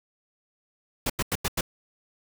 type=noise bursts; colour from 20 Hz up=pink; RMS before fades=-26 dBFS; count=5; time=1.06-1.61 s; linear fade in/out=5 ms; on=38 ms; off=90 ms; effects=none